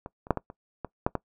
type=clicks; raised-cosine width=1 ms; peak=-23 / -29 / -7 / -15 / -27 / -19 / -9 / -13 dBFS; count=8; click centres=0.061 / 0.269 / 0.307 / 0.373 / 0.501 / 0.847 / 1.065 / 1.153 s; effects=noise-tail reverb RT60 0.1 s tail -21 dB re dry